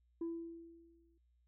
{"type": "tone with exponential decay", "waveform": "sine", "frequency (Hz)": 333.9, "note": "E4", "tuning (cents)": 22, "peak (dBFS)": -34, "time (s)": [0.21, 1.18], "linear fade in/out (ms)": 5, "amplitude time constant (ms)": 210, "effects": ["tanh soft clip ceiling -35 dBFS", "added 60 Hz sine -70 dBFS peak until 1.47 s"]}